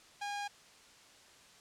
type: tone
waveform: sawtooth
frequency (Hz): 815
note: G#5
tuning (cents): -33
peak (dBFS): -33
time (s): 0.21-0.48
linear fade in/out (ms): 10
effects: white hiss -59 dBFS RMS until 1.6 s + low-pass 7000 Hz 12 dB/octave